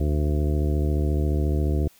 harmonic tone, 74.3 Hz, D2, 21 cents sharp, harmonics 1 / 2 / 3 / 4 / 5 / 6 / 7 / 9, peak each -21 / -28 / -34 / -31 / -32 / -38 / -38 / -40 dBFS, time 0-1.88 s, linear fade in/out 5 ms, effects white hiss -56 dBFS RMS until 1.99 s

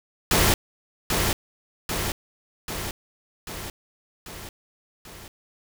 pink noise with echo, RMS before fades -19 dBFS, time 0.31-0.54 s, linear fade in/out 2 ms, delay 790 ms, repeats 6, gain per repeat -4 dB, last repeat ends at 5.28 s, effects none

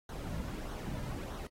brown noise with flanger, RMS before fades -40 dBFS, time 0.09-1.47 s, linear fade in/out 2 ms, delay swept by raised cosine 0.4 to 2.7 ms, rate 1.6 Hz, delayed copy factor -0.55, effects AAC 48 kbps

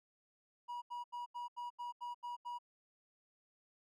triangle tone bursts, 965 Hz, B5, 40 cents flat, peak -39 dBFS, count 9, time 0.68-2.588 s, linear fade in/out 20 ms, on 140 ms, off 81 ms, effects none

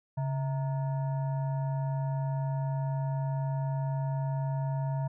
sine tone with frequency modulation, 138 Hz, C#3, 7 cents flat, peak -28 dBFS, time 0.17-5.08 s, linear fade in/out 10 ms, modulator 790 Hz, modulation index 0.46, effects none

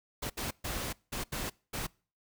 pink noise bursts at uneven times, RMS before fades -36 dBFS, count 6, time 0.22-0.3 / 0.37-0.51 / 0.64-0.93 / 1.12-1.24 / 1.32-1.5 / 1.73-1.87 s, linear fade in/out 10 ms, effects noise-tail reverb RT60 0.4 s tail -25 dB re dry

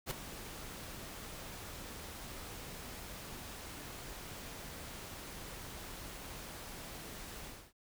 pink noise with ADSR envelope, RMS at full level -36 dBFS, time 0.06-7.73 s, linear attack 51 ms, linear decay 4 ms, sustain -11 dB, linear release 280 ms, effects none

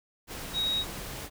sine tone in noise, 3796 Hz, A#7, 31 cents sharp, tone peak -26 dBFS, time 0.53-0.85 s, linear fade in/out 50 ms, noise pink, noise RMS -39 dBFS, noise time 0.27-1.3 s, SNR +10 dB, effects none

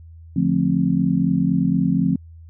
sine chord, D minor seventh, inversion none, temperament just, 146.83 / 176.2 / 220.2 / 264.3 Hz, D3 / F3 / A3 / C4, 0 / +16 / +2 / +18 cents, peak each -24 / -19 / -23 / -21 dBFS, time 0.36-2.16 s, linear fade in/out 5 ms, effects added 82 Hz sine -39 dBFS peak until 2.49 s

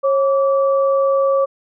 sine tone pair together, 545.1 / 1155 Hz, C#5 / D6, -29 / -29 cents, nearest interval octave + minor second, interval 1300 cents, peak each -13 / -21 dBFS, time 0.03-1.46 s, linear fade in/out 20 ms, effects none

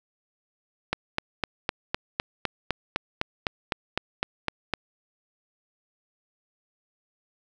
click train, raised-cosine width 0.3 ms, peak -8 dBFS, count 16, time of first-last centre 0.93-4.737 s, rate 3.94 Hz, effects none

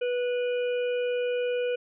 harmonic tone, 490.7 Hz, B4, 11 cents flat, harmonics 1 / 3 / 5 / 6, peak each -25 / -40 / -40 / -43 dBFS, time 0.01-1.76 s, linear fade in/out 10 ms, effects none

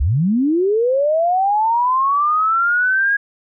sine linear sweep, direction up, 54.6 to 1653 Hz, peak -13 dBFS, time 0-3.17 s, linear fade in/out 10 ms, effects none

